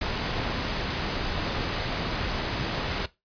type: noise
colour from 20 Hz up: pink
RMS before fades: -29 dBFS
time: 0.01-3.06 s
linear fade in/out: 5 ms
effects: noise-tail reverb RT60 0.2 s tail -17 dB re dry + resampled to 11025 Hz